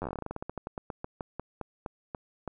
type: slowing click train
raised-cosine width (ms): 1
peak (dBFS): -21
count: 27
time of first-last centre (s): 0.02-2.477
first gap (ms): 10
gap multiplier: 1.15
effects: none